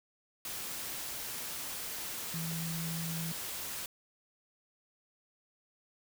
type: tone in noise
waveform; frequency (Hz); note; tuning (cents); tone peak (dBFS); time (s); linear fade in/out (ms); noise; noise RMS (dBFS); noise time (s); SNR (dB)
sine; 164.81; E3; 0; -36; 2.34-3.32; 2; white; -40; 0.45-3.86; +1
effects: none